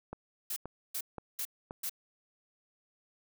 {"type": "click train", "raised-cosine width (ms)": 1, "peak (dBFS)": -26, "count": 4, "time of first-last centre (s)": [0.13, 1.709], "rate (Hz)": 1.9}
{"type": "noise bursts", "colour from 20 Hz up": "blue", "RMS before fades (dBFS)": -36, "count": 4, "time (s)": [0.5, 1.896], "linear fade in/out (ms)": 5, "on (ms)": 64, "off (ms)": 380}
{"effects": []}